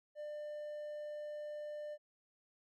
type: tone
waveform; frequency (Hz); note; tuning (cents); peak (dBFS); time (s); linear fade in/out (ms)
triangle; 597; D5; +28; -40; 0.15-1.98; 50
effects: none